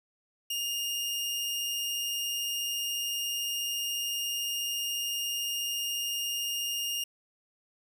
sawtooth tone, 2831 Hz, F7, 23 cents sharp, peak -27 dBFS, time 0.5-7.04 s, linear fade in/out 5 ms, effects none

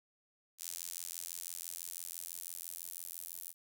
sawtooth tone with high-pass filter sweep, 86 Hz, F2, 26 cents flat, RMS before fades -45 dBFS, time 0.58-3.54 s, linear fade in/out 50 ms, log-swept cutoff 7300 to 11000 Hz, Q 1.1, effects none

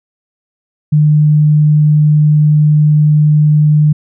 sine tone, 150.9 Hz, D3, 47 cents sharp, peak -5 dBFS, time 0.92-3.93 s, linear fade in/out 10 ms, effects none

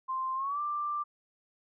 sine tone with pitch glide, 1046.5 to 1181.5 Hz, C6 to D6, 0 to +10 cents, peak -30 dBFS, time 0.08-1.04 s, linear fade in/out 20 ms, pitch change +210 cents, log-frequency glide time 0.35-0.6 s, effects none

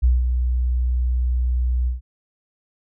sine tone with ADSR envelope, 61.74 Hz, B1, in tune, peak -11 dBFS, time 0.02-2.01 s, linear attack 22 ms, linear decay 180 ms, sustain -6 dB, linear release 140 ms, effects none

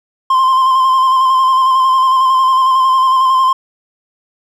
triangle tone with vibrato, 1046.5 Hz, C6, in tune, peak -6 dBFS, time 0.3-3.53 s, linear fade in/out 5 ms, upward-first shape square, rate 11 Hz, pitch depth 24 cents each way, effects none

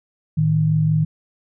sine tone pair together, 110 / 155.56 Hz, A2 / D#3, 0 / 0 cents, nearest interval tritone, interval 600 cents, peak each -22 / -15 dBFS, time 0.37-1.05 s, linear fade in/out 10 ms, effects none

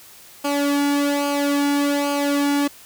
sawtooth tone with flanger, 285.6 Hz, D4, 48 cents flat, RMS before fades -20 dBFS, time 0.44-2.68 s, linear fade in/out 10 ms, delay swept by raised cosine 0.53 to 1.63 ms, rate 1.2 Hz, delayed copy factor -0.7, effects white hiss -45 dBFS RMS until 2.85 s

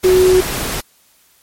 sine tone in noise, 370 Hz, F#4, in tune, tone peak -7 dBFS, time 0.04-0.41 s, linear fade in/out 10 ms, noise pink, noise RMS -21 dBFS, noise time 0.03-0.81 s, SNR +11 dB, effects white hiss -53 dBFS RMS until 1.42 s + MP3 64 kbps

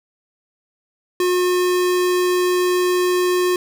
square tone, 360.7 Hz, F#4, 44 cents flat, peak -16 dBFS, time 1.2-3.56 s, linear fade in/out 2 ms, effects none

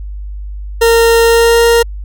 40% pulse tone with pitch glide, 460.8 to 466.4 Hz, A#4 to A#4, -20 to +1 cents, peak -5 dBFS, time 0.81-1.83 s, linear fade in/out 10 ms, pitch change +21 cents, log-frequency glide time 1.23-1.63 s, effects added 50 Hz sine -21 dBFS peak until 2.04 s

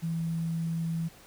sine tone with quantisation, 164.81 Hz, E3, in tune, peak -28 dBFS, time 0.02-1.09 s, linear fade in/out 20 ms, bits 9, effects pink hiss -54 dBFS RMS until 1.26 s

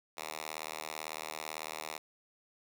5% pulse tone with high-pass filter, 78 Hz, D#2, 5 cents sharp, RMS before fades -42 dBFS, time 0.17-1.98 s, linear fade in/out 5 ms, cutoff 800 Hz, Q 0.52, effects none

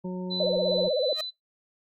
harmonic tone, 182.8 Hz, F#3, 21 cents flat, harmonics 1 / 2 / 3 / 5, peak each -31 / -37 / -41 / -45 dBFS, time 0.04-0.89 s, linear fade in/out 10 ms
sine tone with tremolo, 4003 Hz, B7, 23 cents sharp, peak -28 dBFS, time 0.3-1.31 s, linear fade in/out 20 ms, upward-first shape sine, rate 2.7 Hz, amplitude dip 45%
sine tone with vibrato, 554.4 Hz, C#5, in tune, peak -23 dBFS, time 0.4-1.13 s, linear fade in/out 2 ms, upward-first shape sine, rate 16 Hz, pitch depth 200 cents each way
sawtooth tone with exponential growth, 622.3 Hz, D#5, in tune, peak -25 dBFS, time 1.12-1.21 s, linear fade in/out 5 ms, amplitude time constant 19 ms
effects noise-tail reverb RT60 0.2 s tail -25 dB re dry + Opus 48 kbps

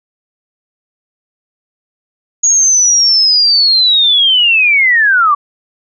sine linear sweep, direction down, 6700 to 1123 Hz, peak -6 dBFS, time 2.43-5.35 s, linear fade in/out 10 ms, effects none

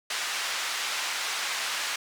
pink band-pass noise, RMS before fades -31 dBFS, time 0.1-1.96 s, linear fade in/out 5 ms, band 1300 to 6900 Hz, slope 12 dB/octave, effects none

